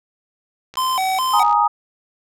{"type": "click train", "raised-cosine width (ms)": 0.2, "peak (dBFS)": -21, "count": 51, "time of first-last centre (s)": [0.74, 1.527], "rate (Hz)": 63.5}
{"type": "tone with vibrato", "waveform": "square", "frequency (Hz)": 885, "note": "A5", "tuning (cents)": 10, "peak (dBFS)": -18, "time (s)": [0.77, 1.43], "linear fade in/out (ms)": 2, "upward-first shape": "square", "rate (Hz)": 2.4, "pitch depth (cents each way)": 270}
{"type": "chord", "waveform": "sine", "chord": "Ab suspended second", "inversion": "none", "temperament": "just", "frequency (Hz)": [830.6, 934.4, 1245.9], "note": ["Ab5", "Bb5", "Eb6"], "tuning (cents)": [0, 4, 2], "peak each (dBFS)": -17, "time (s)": [1.33, 1.68], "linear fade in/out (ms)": 10}
{"effects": []}